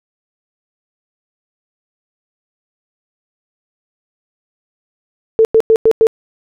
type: tone bursts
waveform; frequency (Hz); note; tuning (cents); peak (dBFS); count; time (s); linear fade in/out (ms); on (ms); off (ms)
sine; 445.8; A4; +23; -5; 5; 5.39-6.069; 0; 59; 96
effects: none